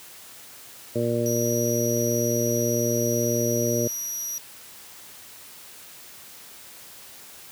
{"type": "harmonic tone", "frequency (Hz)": 118.1, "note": "A#2", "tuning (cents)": 23, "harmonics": [1, 2, 3, 4, 5], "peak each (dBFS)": [-28, -28, -28, -28, -28], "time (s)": [0.95, 3.88], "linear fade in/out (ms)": 10}
{"type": "tone", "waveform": "35% pulse", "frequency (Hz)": 5800, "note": "F#8", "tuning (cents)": -35, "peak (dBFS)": -26, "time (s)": [1.26, 4.38], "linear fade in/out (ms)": 0}
{"effects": ["white hiss -45 dBFS RMS until 7.51 s", "high-pass 60 Hz 12 dB/octave"]}